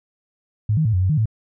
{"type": "tone with pitch steps", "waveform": "sine", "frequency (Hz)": [106.4, 157.1, 110.4, 91.3, 93.8, 153.7, 110], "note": ["G#2", "D#3", "A2", "F#2", "F#2", "D#3", "A2"], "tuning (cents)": [42, 17, 6, -23, 24, -21, 0], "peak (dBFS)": -15, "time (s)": [0.69, 1.257], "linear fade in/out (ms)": 5, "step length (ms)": 81, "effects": []}